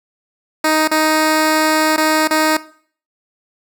10% pulse tone with dropouts, 311.9 Hz, D#4, 4 cents sharp, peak -4 dBFS, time 0.64-2.57 s, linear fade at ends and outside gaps 5 ms, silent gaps 0.877-0.913 / 1.964-1.977 / 2.276-2.307 s, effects noise-tail reverb RT60 0.5 s tail -18 dB re dry

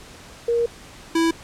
sine / square tone pair in turn, 470 / 329.7 Hz, A#4 / E4, +14 / 0 cents, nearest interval tritone, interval 614 cents, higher first, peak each -17 dBFS, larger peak neither, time 0.48-0.66 / 1.15-1.31 s, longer first, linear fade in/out 5 ms, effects pink hiss -43 dBFS RMS until 1.43 s + low-pass 9000 Hz 12 dB/octave

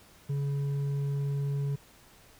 sine tone with hard clipping, 140.8 Hz, C#3, 27 cents sharp, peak -29 dBFS, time 0.29-1.76 s, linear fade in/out 10 ms, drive 4 dB, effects pink hiss -57 dBFS RMS until 2.39 s

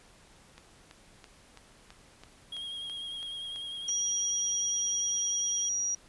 click train, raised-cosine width 0.2 ms, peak -31 dBFS, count 11, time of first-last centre 0.58-3.891 s, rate 3.02 Hz
triangle tone with vibrato, 3257 Hz, G#7, 34 cents flat, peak -35 dBFS, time 2.52-5.69 s, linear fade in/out 5 ms, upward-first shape triangle, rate 10 Hz, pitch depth 33 cents each way
sine tone, 5750 Hz, F8, 50 cents sharp, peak -28 dBFS, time 3.88-5.95 s, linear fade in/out 5 ms
effects pink hiss -58 dBFS RMS until 6.08 s + resampled to 24000 Hz

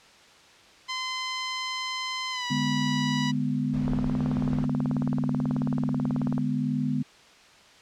10% pulse tone with pitch glide, 1030 to 978.4 Hz, C6 to B5, -28 to -16 cents, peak -20 dBFS, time 0.88-3.32 s, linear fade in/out 20 ms, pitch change -88 cents, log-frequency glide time 2.31-2.46 s
sine chord, G# diminished, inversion second, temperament equal with one note detuned, 146.83 / 207.7 / 248.5 Hz, D3 / G#3 / B3, 0 / 0 / +11 cents, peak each -29 / -30 / -27 dBFS, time 2.5-7.03 s, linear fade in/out 10 ms
brown noise, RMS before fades -36 dBFS, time 3.73-4.66 s, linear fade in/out 10 ms
click train, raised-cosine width 1 ms, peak -20 dBFS, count 47, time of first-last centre 3.88-6.38 s, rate 18.4 Hz
effects white hiss -53 dBFS RMS until 7.81 s + low-pass 5000 Hz 12 dB/octave

